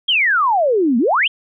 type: exponential two-way sweep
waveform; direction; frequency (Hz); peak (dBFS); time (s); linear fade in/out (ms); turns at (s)
sine; down then up; 3322 to 220 to 3322; -12; 0.08-1.28; 10; 0.98
effects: none